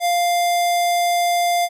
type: tone with notch filter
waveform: square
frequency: 698.5 Hz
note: F5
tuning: in tune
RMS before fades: -18 dBFS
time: 0-1.69 s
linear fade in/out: 50 ms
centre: 1400 Hz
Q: 1.5
effects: resampled to 32000 Hz